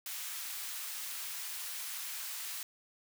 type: high-pass noise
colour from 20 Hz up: white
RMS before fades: -41 dBFS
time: 0.06-2.63 s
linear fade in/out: 2 ms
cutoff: 1200 Hz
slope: 12 dB/octave
effects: none